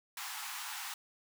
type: high-pass noise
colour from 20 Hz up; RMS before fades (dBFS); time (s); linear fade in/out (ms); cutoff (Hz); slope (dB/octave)
pink; -42; 0.17-0.94; 2; 780; 96
effects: none